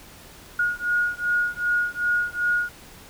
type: beating tone pair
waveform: sine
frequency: 1439 / 1441.6 Hz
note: F#6 / F#6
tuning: -49 / -45 cents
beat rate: 2.6 Hz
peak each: -24 dBFS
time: 0.59-2.69 s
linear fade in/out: 5 ms
effects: pink hiss -46 dBFS RMS until 3.09 s